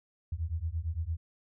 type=beating tone pair; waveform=sine; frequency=77.78 / 86.58 Hz; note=D#2 / F2; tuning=0 / -14 cents; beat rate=8.8 Hz; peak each=-34 / -34 dBFS; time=0.32-1.17 s; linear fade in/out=5 ms; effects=none